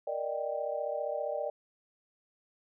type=chord; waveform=sine; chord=Eb major seventh; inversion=second; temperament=equal; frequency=466.2 / 587.3 / 622.3 / 784 Hz; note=Bb4 / D5 / Eb5 / G5; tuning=0 / 0 / 0 / 0 cents; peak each=-40 / -34 / -37 / -40 dBFS; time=0.07-1.5 s; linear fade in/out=5 ms; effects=none